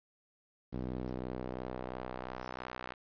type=tone with band-pass filter sweep; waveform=sawtooth; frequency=62.9 Hz; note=B1; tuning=32 cents sharp; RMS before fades=-41 dBFS; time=0.72-2.94 s; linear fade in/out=20 ms; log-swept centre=250 to 1500 Hz; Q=0.93; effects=resampled to 11025 Hz + 10-bit